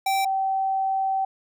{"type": "tone pair in turn", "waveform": ["square", "sine"], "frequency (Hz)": [777, 771.2], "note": ["G5", "G5"], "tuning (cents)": [-16, -28], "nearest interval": "unison", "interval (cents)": 12, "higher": "first", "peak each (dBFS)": -21, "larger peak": "neither", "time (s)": [[0.06, 0.25], [0.25, 1.25]], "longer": "second", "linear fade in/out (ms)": 5, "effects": []}